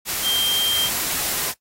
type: tone in noise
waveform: sine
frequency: 3175 Hz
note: G7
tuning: 21 cents sharp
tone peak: -17 dBFS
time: 0.22-0.9 s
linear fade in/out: 50 ms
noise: white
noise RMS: -24 dBFS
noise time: 0.05-1.54 s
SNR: +4 dB
effects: noise-tail reverb RT60 0.1 s tail -17 dB re dry + AAC 48 kbps